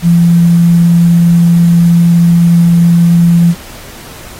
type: tone with quantisation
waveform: sine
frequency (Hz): 170.6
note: F3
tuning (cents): -40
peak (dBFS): -3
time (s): 0.02-3.55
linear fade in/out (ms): 50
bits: 5
effects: pink hiss -31 dBFS RMS until 4.39 s + AAC 48 kbps